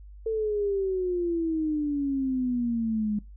sine exponential sweep, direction down, 450 to 206.7 Hz, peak -24 dBFS, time 0.26-3.19 s, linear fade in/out 5 ms, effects noise-tail reverb RT60 0.2 s tail -22 dB re dry + added 50 Hz sine -43 dBFS peak until 3.36 s

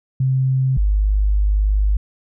sine tone pair in turn, 131.6 / 50.83 Hz, C3 / G#1, +10 / -37 cents, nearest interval octave + major third, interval 1647 cents, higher first, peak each -14 / -13 dBFS, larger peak second, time 0.2-0.77 / 0.77-1.97 s, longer second, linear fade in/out 5 ms, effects none

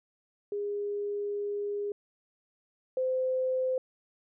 sine tone pair in turn, 409.2 / 515.6 Hz, G#4 / C5, -26 / -26 cents, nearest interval major third, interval 400 cents, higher second, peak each -30 / -26 dBFS, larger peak second, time 0.52-1.92 / 2.97-3.78 s, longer first, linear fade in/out 2 ms, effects none

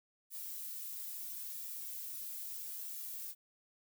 violet noise with flanger, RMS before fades -44 dBFS, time 0.3-3.35 s, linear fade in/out 50 ms, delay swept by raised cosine 1.9 to 2.64 ms, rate 0.73 Hz, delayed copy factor -0.55, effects none

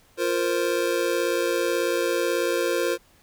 square chord, F suspended fourth, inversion none, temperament just, 349.2 / 465.6 / 523.8 Hz, F4 / Bb4 / C5, 0 / -2 / +2 cents, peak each -27 dBFS, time 0.17-2.98 s, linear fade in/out 50 ms, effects pink hiss -58 dBFS RMS until 3.22 s

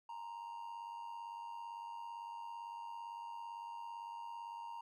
triangle tone with amplitude modulation, 932.3 Hz, A#5, in tune, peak -40 dBFS, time 0.09-4.81 s, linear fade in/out 5 ms, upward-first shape sine, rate 97.8 Hz, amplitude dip 60%, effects none

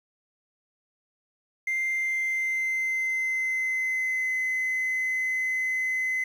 triangle tone with pitch glide, 2093 to 2040 Hz, C7 to C7, 0 to -44 cents, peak -22 dBFS, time 1.67-6.24 s, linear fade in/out 5 ms, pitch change -44 cents, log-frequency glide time 1.89-4.35 s, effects tanh soft clip ceiling -20 dBFS + 9-bit

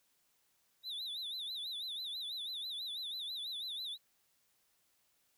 triangle tone with vibrato, 3729 Hz, A#7, in tune, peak -38 dBFS, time 0.83-3.98 s, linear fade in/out 50 ms, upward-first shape sine, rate 6.1 Hz, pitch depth 150 cents each way, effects white hiss -75 dBFS RMS until 5.37 s

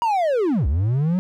triangle linear two-way sweep, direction down then up, 964 to 61.74 to 189.5 Hz, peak -15 dBFS, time 0.02-1.19 s, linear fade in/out 0 ms, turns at 0.67 s, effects none

